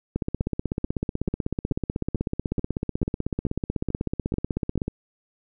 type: two click trains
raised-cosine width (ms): 3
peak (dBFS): -12 / -15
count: 77 / 11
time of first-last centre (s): 0.16-4.88 / 0.41-4.777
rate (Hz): 16.1 / 2.29
effects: none